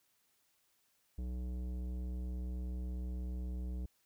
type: tone with tanh clipping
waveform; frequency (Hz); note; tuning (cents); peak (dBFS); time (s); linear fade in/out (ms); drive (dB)
sine; 61.74; B1; 0; -39; 1.18-3.86; 5; 14
effects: white hiss -75 dBFS RMS until 4.05 s